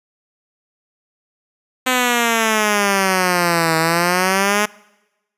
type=exponential two-way sweep; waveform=5% pulse; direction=down then up; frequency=257.5 to 160.2 to 211.9 Hz; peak=-3 dBFS; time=1.86-4.66 s; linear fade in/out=10 ms; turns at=3.77 s; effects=noise-tail reverb RT60 1.0 s tail -24 dB re dry + resampled to 32000 Hz